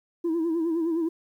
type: tone with vibrato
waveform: sine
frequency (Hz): 330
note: E4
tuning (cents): +2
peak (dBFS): -21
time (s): 0.24-1.09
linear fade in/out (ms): 10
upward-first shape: sine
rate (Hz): 9.7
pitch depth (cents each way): 74
effects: tanh soft clip ceiling -21 dBFS + 10-bit